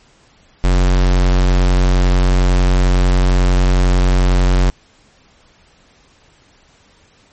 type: tone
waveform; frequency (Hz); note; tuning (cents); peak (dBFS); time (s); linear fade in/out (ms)
square; 45.55; F#1; -26; -10; 0.64-4.7; 0
effects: pink hiss -51 dBFS RMS until 7.32 s + MP3 32 kbps